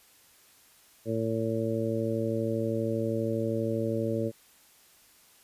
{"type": "harmonic tone", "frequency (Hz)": 112.5, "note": "A2", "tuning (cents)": 39, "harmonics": [1, 2, 3, 4, 5], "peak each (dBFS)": [-33, -33, -33, -33, -33], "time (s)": [1.05, 4.32], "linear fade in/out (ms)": 50, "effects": ["white hiss -59 dBFS RMS until 5.43 s", "resampled to 32000 Hz"]}